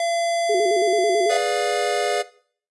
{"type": "tone", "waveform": "square", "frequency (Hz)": 680, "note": "F5", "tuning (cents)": -46, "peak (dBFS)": -21, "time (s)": [0, 1.37], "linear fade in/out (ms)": 2}
{"type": "tone with vibrato", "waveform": "sine", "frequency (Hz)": 395.3, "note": "G4", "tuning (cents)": 15, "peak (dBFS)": -18, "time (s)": [0.49, 1.31], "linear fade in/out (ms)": 10, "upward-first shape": "square", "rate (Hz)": 9.1, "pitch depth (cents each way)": 110}
{"type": "chord", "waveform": "square", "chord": "G# diminished seventh", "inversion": "none", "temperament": "equal with one note detuned", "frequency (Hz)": [415.3, 493.9, 587.3, 709.4], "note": ["G#4", "B4", "D5", "F5"], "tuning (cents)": [0, 0, 0, 27], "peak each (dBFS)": [-26, -27, -26, -25], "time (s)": [1.29, 2.23], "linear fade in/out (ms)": 20}
{"effects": ["noise-tail reverb RT60 0.5 s tail -18 dB re dry", "resampled to 24000 Hz"]}